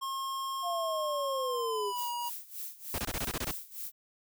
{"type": "tone with pitch glide", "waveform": "square", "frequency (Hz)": [1075, 957.7], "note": ["C6", "A#5"], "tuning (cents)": [47, 46], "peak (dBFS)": -34, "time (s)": [0.01, 2.3], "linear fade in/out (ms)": 20, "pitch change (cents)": -201, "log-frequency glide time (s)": [1.43, 2.09]}
{"type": "linear sweep", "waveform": "sine", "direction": "down", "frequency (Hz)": [711, 394.2], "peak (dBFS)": -32, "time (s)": [0.62, 1.93], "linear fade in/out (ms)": 50}
{"type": "noise with tremolo", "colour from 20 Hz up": "violet", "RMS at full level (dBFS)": -39, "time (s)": [1.94, 3.92], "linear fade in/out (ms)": 50, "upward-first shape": "sine", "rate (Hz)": 3.3, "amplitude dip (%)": 85}
{"type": "noise bursts", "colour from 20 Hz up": "pink", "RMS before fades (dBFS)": -34, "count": 9, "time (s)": [2.94, 3.512], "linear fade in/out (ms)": 2, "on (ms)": 44, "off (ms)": 22}
{"effects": []}